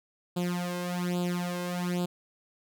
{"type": "tone with flanger", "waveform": "sawtooth", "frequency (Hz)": 177.2, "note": "F3", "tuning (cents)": 25, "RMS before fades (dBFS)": -31, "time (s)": [0.36, 2.06], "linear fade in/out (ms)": 10, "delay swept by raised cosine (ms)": [0.25, 1.95], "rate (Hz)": 1.2, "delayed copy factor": 0.85, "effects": []}